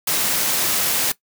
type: noise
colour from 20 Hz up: white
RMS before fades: -20 dBFS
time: 0.07-1.12 s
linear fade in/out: 5 ms
effects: noise-tail reverb RT60 0.1 s tail -19 dB re dry + high-pass 100 Hz 12 dB/octave